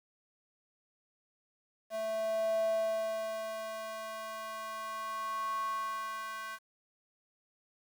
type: tone with high-pass filter sweep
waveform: square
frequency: 220 Hz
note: A3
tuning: in tune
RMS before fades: -36 dBFS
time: 1.9-6.59 s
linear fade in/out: 50 ms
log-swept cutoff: 580 to 1300 Hz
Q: 8.3
effects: 10-bit